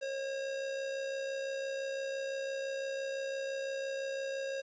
square tone with amplitude modulation, 542 Hz, C#5, 39 cents flat, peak -34 dBFS, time 0.01-4.62 s, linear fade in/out 20 ms, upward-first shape sine, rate 65.9 Hz, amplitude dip 40%, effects resampled to 16000 Hz + 11-bit

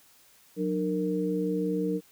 sine tone cluster, 182.7 / 301.5 / 462.9 Hz, F#3 / D4 / A#4, -22 / +46 / -12 cents, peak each -30 dBFS, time 0.56-2.01 s, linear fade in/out 50 ms, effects white hiss -59 dBFS RMS until 2.11 s

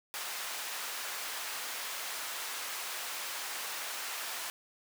pink high-pass noise, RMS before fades -39 dBFS, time 0.14-4.5 s, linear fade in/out 0 ms, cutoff 980 Hz, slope 12 dB/octave, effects none

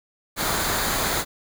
pink noise with comb filter, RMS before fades -24 dBFS, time 0.36-1.25 s, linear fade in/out 50 ms, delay 0.36 ms, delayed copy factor -0.5, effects none

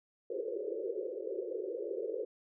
white band-pass noise, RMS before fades -38 dBFS, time 0.3-2.25 s, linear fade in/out 5 ms, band 350 to 530 Hz, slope 96 dB/octave, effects none

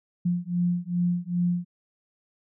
sine beating tone pair, 174.61 / 177.11 Hz, F3 / F3, 0 / +25 cents, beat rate 2.5 Hz, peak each -26 dBFS, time 0.25-1.65 s, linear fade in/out 10 ms, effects none

